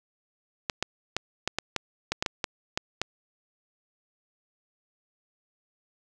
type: clicks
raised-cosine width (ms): 0.2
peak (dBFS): -9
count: 12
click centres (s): 0.698 / 0.826 / 1.166 / 1.476 / 1.586 / 1.763 / 2.12 / 2.225 / 2.262 / 2.442 / 2.775 / 3.016
effects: none